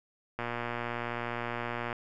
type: click train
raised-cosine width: 0.5 ms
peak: -19 dBFS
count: 184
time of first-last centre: 0.39-1.928 s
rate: 119 Hz
effects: none